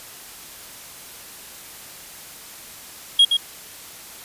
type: tone with echo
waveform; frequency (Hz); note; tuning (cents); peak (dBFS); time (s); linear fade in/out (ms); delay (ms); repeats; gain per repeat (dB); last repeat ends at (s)
triangle; 3277; G#7; -24; -8; 3.19-3.25; 5; 120; 1; -6; 3.37
effects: white hiss -40 dBFS RMS until 4.24 s + resampled to 32000 Hz